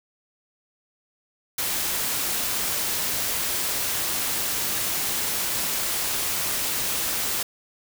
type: noise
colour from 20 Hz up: white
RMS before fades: -26 dBFS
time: 1.58-7.43 s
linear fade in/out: 5 ms
effects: none